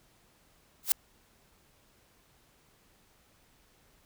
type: noise with exponential growth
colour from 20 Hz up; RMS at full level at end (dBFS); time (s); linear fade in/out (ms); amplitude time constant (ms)
blue; -20; 0.83-0.92; 1; 19
effects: pink hiss -65 dBFS RMS until 4.05 s